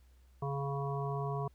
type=harmonic tone; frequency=139.6 Hz; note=C#3; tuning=13 cents sharp; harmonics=1 / 3 / 5 / 7 / 8; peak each=-35 / -40 / -42 / -43 / -44 dBFS; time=0.42-1.48 s; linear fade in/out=5 ms; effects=added 63 Hz sine -59 dBFS peak until 1.54 s + pink hiss -73 dBFS RMS until 1.54 s